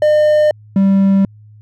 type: tone pair in turn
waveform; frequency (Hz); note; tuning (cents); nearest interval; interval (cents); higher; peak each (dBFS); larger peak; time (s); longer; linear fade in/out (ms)
triangle; 605 / 195.13; D#5 / G3; -49 / -8; octave + minor sixth; 1959; first; -6; neither; 0.02-0.51 / 0.76-1.25; neither; 2
effects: added 106 Hz sine -38 dBFS peak until 1.61 s